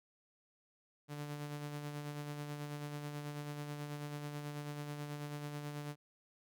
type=tone with tremolo; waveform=sawtooth; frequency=146.83 Hz; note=D3; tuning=in tune; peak=-36 dBFS; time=1.08-5.96 s; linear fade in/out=50 ms; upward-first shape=sine; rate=9.2 Hz; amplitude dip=40%; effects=none